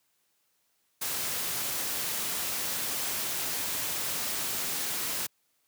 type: noise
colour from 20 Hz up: white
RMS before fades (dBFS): -32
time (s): 1.01-5.27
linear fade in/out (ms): 10
effects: white hiss -73 dBFS RMS until 5.67 s + high-pass 80 Hz 12 dB/octave